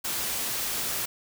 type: noise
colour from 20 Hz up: white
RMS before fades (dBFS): -30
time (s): 0.04-1.06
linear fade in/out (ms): 10
effects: none